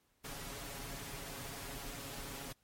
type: noise with comb filter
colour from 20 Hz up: pink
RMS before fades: -45 dBFS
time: 0.24-2.53 s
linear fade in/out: 10 ms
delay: 7.2 ms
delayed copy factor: +0.6
effects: pink hiss -75 dBFS RMS until 2.63 s + MP3 64 kbps